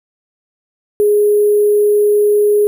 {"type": "tone with sample-and-hold", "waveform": "sine", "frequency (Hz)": 415.3, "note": "G#4", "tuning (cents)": 0, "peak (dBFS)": -8, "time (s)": [1, 2.67], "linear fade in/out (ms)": 0, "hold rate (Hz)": 11025, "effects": []}